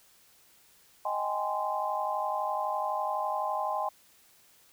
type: chord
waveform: sine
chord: Ab major seventh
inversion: second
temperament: just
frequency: 623 / 778.7 / 830.6 / 1038.3 Hz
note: Eb5 / G5 / Ab5 / C6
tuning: +2 / -12 / 0 / -14 cents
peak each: -35 / -35 / -33 / -33 dBFS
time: 1.05-3.89 s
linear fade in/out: 5 ms
effects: white hiss -61 dBFS RMS until 4.72 s